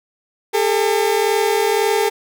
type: tone pair together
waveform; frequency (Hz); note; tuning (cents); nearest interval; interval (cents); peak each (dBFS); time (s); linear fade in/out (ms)
30% pulse; 404.4 / 446.3; G#4 / A4; -46 / +25; major second; 171; -15; 0.53-2.1; 20
effects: none